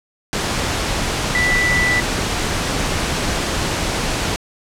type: tone in noise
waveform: sine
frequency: 1975.5 Hz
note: B6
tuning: in tune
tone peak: -15 dBFS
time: 1.35-2 s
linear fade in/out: 0 ms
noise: pink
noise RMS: -20 dBFS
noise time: 0.33-4.36 s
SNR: +2 dB
effects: low-pass 8000 Hz 12 dB/octave